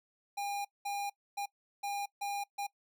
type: tone bursts at uneven times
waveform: square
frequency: 808 Hz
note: G#5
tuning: 48 cents flat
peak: -35 dBFS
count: 6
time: 0.37-0.65 / 0.85-1.1 / 1.37-1.46 / 1.83-2.06 / 2.21-2.44 / 2.58-2.67 s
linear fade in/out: 10 ms
effects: noise-tail reverb RT60 0.1 s tail -22 dB re dry